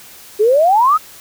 sine exponential sweep, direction up, 402 to 1318.5 Hz, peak -8 dBFS, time 0.39-0.98 s, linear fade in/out 20 ms, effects white hiss -39 dBFS RMS until 1.2 s

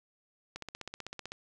click train, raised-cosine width 0.2 ms, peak -23 dBFS, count 13, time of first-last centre 0.56-1.319 s, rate 15.8 Hz, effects none

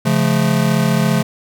square chord, Db augmented, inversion none, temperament just, 138.59 / 173.24 / 216.5 Hz, Db3 / F3 / A3, 0 / -14 / -28 cents, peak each -18 dBFS, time 0.05-1.23 s, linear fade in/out 10 ms, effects none

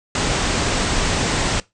pink low-pass noise, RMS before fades -20 dBFS, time 0.15-1.6 s, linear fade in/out 2 ms, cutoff 8600 Hz, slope 96 dB/octave, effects noise-tail reverb RT60 0.2 s tail -21 dB re dry

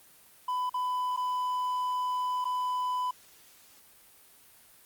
triangle tone with dropouts, 1000 Hz, B5, 21 cents sharp, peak -26 dBFS, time 0.48-3.11 s, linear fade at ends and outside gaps 5 ms, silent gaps 0.696-0.741 / 1.164-1.173 / 2.444-2.452 s, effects white hiss -57 dBFS RMS until 4.85 s + Opus 32 kbps

